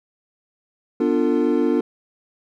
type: chord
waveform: triangle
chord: B half-diminished seventh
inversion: none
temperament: equal with one note detuned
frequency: 246.9 / 293.7 / 349.2 / 450.3 Hz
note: B3 / D4 / F4 / A4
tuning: 0 / 0 / 0 / +40 cents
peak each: -20 / -19 / -20 / -21 dBFS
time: 1-1.81 s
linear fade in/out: 5 ms
effects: none